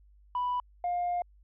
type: tone pair in turn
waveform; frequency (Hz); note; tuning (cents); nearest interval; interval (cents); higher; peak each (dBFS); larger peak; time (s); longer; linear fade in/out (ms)
sine; 987.8 / 707.1; B5 / F5; 0 / +21; tritone; 579; first; -26; neither; 0.35-0.6 / 0.84-1.22; second; 2
effects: tanh soft clip ceiling -25 dBFS + added 50 Hz sine -56 dBFS peak until 1.43 s